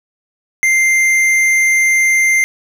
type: tone with tanh clipping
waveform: sine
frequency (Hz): 2093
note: C7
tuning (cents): 0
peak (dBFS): -11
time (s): 0.63-2.44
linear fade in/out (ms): 0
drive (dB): 12
effects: none